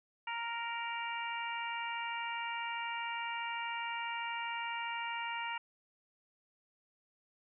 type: harmonic tone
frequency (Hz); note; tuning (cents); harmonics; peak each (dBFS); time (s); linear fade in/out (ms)
466.2; A#4; 0; 2 / 3 / 4 / 5 / 6; -39 / -45 / -45 / -43 / -44; 0.27-5.58; 5
effects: none